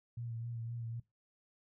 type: tone with vibrato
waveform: sine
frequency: 116.54 Hz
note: A#2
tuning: in tune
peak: -39 dBFS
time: 0.17-1 s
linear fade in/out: 5 ms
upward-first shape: sine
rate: 3.9 Hz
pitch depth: 33 cents each way
effects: noise-tail reverb RT60 0.2 s tail -19 dB re dry